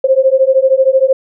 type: beating tone pair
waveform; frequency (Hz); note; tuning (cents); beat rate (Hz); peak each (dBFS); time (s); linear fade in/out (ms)
sine; 523 / 536; C5 / C5; -1 / +42; 13; -10; 0.04-1.13; 5
effects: none